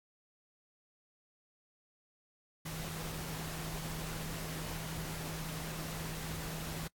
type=tone in noise; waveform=sine; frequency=159.9 Hz; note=D#3; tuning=48 cents sharp; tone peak=-42 dBFS; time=2.65-6.88 s; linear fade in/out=10 ms; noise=pink; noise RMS=-43 dBFS; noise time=2.65-6.88 s; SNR=-2 dB; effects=noise-tail reverb RT60 0.1 s tail -25 dB re dry + AAC 64 kbps